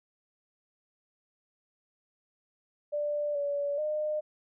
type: tone with pitch steps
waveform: sine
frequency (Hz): 589 / 572 / 608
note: D5 / D5 / D#5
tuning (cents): +5 / -46 / -40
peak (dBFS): -28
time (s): 2.92-4.21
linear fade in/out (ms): 20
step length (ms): 430
effects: none